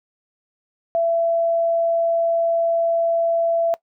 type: tone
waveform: sine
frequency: 670 Hz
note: E5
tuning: 28 cents sharp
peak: -16 dBFS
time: 0.95-3.74 s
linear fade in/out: 0 ms
effects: noise-tail reverb RT60 0.1 s tail -20 dB re dry